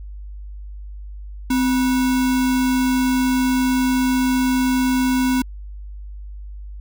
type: tone with sample-and-hold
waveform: sine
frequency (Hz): 257.8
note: C4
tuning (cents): -26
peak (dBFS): -15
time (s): 1.5-5.42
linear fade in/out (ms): 5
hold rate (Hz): 1225
effects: added 50 Hz sine -31 dBFS peak until 6.8 s